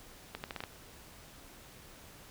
accelerating click train, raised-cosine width 0.3 ms, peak -22 dBFS, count 6, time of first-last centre 0.35-0.638 s, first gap 89 ms, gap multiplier 0.78, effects pink hiss -54 dBFS RMS until 2.3 s

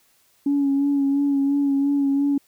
sine tone with vibrato, 280 Hz, C#4, 18 cents sharp, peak -16 dBFS, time 0.46-2.38 s, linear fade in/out 5 ms, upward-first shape sine, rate 2.9 Hz, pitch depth 28 cents each way, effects tanh soft clip ceiling -13 dBFS + white hiss -61 dBFS RMS until 2.47 s

